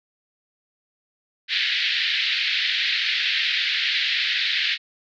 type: band-pass noise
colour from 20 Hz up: white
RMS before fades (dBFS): -23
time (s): 1.48-4.78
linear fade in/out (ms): 50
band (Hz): 1700 to 4200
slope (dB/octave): 48
effects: none